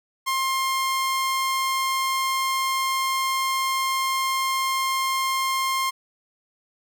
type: tone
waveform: sawtooth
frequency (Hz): 1061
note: C6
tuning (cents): +24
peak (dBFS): -18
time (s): 0.26-5.91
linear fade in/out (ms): 20
effects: none